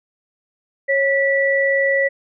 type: tone pair together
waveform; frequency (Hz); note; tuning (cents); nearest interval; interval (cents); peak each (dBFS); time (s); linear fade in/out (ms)
sine; 548.9 / 1956; C#5 / B6; -17 / -17; octave + minor seventh; 2200; -17; 0.88-2.09; 20
effects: none